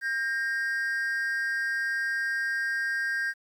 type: tone pair together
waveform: triangle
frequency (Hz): 1600 / 1859.4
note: G6 / A#6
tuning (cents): +35 / -5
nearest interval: minor third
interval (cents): 260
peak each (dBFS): -25 / -30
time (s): 0.01-3.34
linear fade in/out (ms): 50
effects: tanh soft clip ceiling -19 dBFS + 10-bit